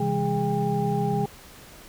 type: tone cluster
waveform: sine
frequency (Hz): 132.6 / 164.1 / 202.9 / 411.4 / 801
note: C3 / E3 / G#3 / G#4 / G5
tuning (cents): +23 / -8 / -40 / -16 / +37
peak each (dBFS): -28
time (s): 0-1.26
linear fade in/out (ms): 5
effects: tanh soft clip ceiling -10 dBFS + pink hiss -47 dBFS RMS until 1.88 s